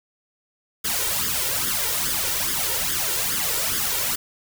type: noise with flanger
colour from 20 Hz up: white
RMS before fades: -24 dBFS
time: 0.84-4.16 s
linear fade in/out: 10 ms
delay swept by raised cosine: 0.59 to 2.19 ms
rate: 2.4 Hz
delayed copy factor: +0.75
effects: none